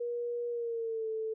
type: tone with pitch glide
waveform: sine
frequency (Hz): 478 to 440.9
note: A#4 to A4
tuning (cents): +43 to +4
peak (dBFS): -32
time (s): 0-1.34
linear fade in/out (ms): 10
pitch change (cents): -139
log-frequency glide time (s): 0.49-1.08
effects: none